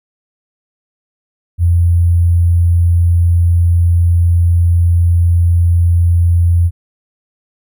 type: tone with sample-and-hold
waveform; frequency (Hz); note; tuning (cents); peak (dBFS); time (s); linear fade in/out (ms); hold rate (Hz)
sine; 86; F2; -26; -7; 1.58-6.71; 50; 11025
effects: none